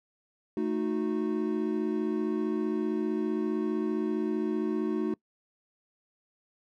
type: chord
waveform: triangle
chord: D# diminished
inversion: second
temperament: equal with one note detuned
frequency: 220 / 311.1 / 366.4 Hz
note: A3 / D#4 / F#4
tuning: 0 / 0 / -17 cents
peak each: -30 / -29 / -29 dBFS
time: 0.57-5.14 s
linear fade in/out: 2 ms
effects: noise-tail reverb RT60 0.1 s tail -24 dB re dry